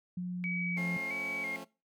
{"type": "tone with pitch glide", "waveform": "sine", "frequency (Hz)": [179.5, 174.89], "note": ["F3", "F3"], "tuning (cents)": [48, 3], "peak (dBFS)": -33, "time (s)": [0.17, 0.97], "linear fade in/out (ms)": 5, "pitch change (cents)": -45, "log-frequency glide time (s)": [0.33, 0.83]}
{"type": "tone with vibrato", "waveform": "sine", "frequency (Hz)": 2200, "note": "C#7", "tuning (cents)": -14, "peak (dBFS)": -34, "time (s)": [0.44, 1.56], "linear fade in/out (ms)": 0, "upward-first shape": "square", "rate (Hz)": 1.5, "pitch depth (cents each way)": 57}
{"type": "chord", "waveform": "15% pulse", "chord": "F augmented", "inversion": "none", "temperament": "just", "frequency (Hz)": [174.61, 218.3, 272.8], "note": ["F3", "A3", "C#4"], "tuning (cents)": [0, -13, -28], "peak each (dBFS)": [-42, -41, -39], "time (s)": [0.76, 1.65], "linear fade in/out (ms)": 20}
{"effects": ["noise-tail reverb RT60 0.3 s tail -21 dB re dry"]}